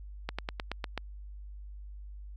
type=slowing click train; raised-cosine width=0.3 ms; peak=-17 dBFS; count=7; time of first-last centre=0.29-0.977 s; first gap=96 ms; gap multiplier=1.07; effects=added 50 Hz sine -42 dBFS peak until 2.36 s